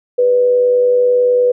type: tone with amplitude modulation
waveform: sine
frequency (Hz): 493.9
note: B4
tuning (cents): 0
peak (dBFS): -7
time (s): 0.18-1.52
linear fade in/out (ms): 10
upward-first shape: sine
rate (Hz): 98.5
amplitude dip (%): 35
effects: none